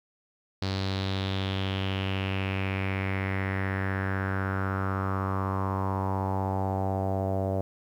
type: tone with low-pass filter sweep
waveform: sawtooth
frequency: 96 Hz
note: G2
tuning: 36 cents flat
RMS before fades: -29 dBFS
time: 0.62-7.61 s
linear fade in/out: 0 ms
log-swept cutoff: 4400 to 620 Hz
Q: 4.5
effects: 10-bit